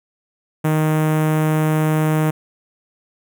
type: tone with notch filter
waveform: sawtooth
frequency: 155.5 Hz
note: D#3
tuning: 1 cent flat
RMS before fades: -17 dBFS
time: 0.64-2.31 s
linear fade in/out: 10 ms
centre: 4500 Hz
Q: 0.53
effects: none